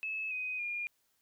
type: tone with pitch steps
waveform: sine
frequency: 2598 / 2507 / 2418 Hz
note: E7 / D#7 / D7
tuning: -26 / +12 / +50 cents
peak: -34 dBFS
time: 0.03-0.87 s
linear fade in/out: 0 ms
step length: 280 ms
effects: white hiss -75 dBFS RMS until 1.21 s